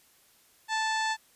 harmonic tone, 879 Hz, A5, 2 cents flat, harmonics 1 / 2 / 3 / 4 / 5 / 6 / 7 / 8 / 9, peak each -29 / -31 / -40 / -39 / -39 / -47 / -45 / -46 / -45 dBFS, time 0.68-1.17 s, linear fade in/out 50 ms, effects white hiss -62 dBFS RMS until 1.35 s + resampled to 32000 Hz

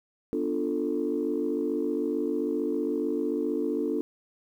sine chord, B half-diminished seventh, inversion none, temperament equal with one note detuned, 246.9 / 293.7 / 349.2 / 443.6 Hz, B3 / D4 / F4 / A4, 0 / 0 / 0 / +14 cents, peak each -33 / -29 / -31 / -30 dBFS, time 0.33-4.01 s, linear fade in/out 0 ms, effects tanh soft clip ceiling -17 dBFS + 10-bit

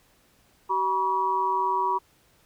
sine tone cluster, 380.8 / 964 / 1134 Hz, F#4 / B5 / C#6, +50 / -42 / +39 cents, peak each -32 / -23 / -29 dBFS, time 0.69-1.99 s, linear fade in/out 20 ms, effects pink hiss -62 dBFS RMS until 2.45 s

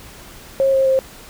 sine tone with pitch steps, 540 / 534.4 / 528.9 Hz, C#5 / C5 / C5, -45 / +36 / +19 cents, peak -12 dBFS, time 0.6-0.99 s, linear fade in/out 0 ms, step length 130 ms, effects pink hiss -40 dBFS RMS until 1.29 s

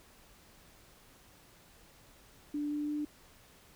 sine tone with pitch steps, 293.7 / 295.6 / 297.5 Hz, D4 / D4 / D4, 0 / +11 / +22 cents, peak -32 dBFS, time 2.54-3.05 s, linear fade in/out 5 ms, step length 170 ms, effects pink hiss -60 dBFS RMS until 3.75 s

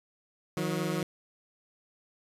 20% pulse tone pair together, 157.6 / 181.81 Hz, D#3 / F#3, +23 / -30 cents, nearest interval major second, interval 247 cents, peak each -27 dBFS, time 0.57-1.03 s, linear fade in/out 2 ms, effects resampled to 32000 Hz

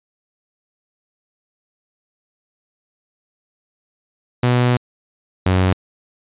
sawtooth tone pair in turn, 123.2 / 92.79 Hz, B2 / F#2, -4 / +5 cents, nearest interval perfect fourth, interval 491 cents, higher first, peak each -9 dBFS, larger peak neither, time 4.43-4.77 / 5.46-5.73 s, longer first, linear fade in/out 5 ms, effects resampled to 8000 Hz

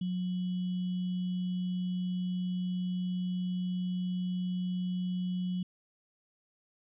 sine tone with sample-and-hold, 181.5 Hz, F#3, 33 cents flat, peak -30 dBFS, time 0.01-5.63 s, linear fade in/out 5 ms, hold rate 3150 Hz, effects resampled to 8000 Hz

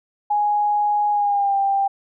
sine tone with pitch glide, 830.6 to 790.3 Hz, G#5 to G5, 0 to +14 cents, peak -16 dBFS, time 0.3-1.88 s, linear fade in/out 10 ms, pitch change -86 cents, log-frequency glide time 1.11-1.57 s, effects none

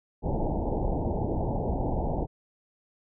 pink low-pass noise, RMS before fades -28 dBFS, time 0.22-2.27 s, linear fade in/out 50 ms, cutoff 900 Hz, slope 96 dB/octave, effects none

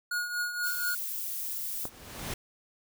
square tone with tremolo, 1443 Hz, F#6, 44 cents flat, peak -28 dBFS, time 0.11-0.95 s, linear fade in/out 5 ms, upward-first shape triangle, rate 4.2 Hz, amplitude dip 65%
violet noise, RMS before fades -35 dBFS, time 0.62-1.9 s, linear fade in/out 50 ms
pink noise with exponential growth, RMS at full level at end -34 dBFS, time 1.46-2.34 s, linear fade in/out 5 ms, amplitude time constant 190 ms
click, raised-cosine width 1 ms, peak -23 dBFS, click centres 1.854 s
effects none

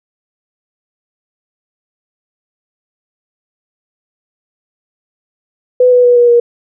sine tone with pitch steps, 500 / 493.7 / 487.5 / 481.3 / 475.2 Hz, B4 / B4 / B4 / B4 / A#4, +21 / -1 / -23 / -45 / +33 cents, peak -4 dBFS, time 5.8-6.4 s, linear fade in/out 5 ms, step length 120 ms, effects none

